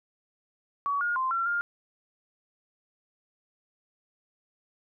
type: tone with pitch steps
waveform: sine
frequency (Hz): 1131 / 1426 / 1042 / 1361 / 1407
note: C#6 / F6 / C6 / F6 / F6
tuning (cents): +34 / +36 / -7 / -45 / +12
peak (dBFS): -25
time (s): 0.86-1.61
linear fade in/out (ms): 0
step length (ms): 150
effects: none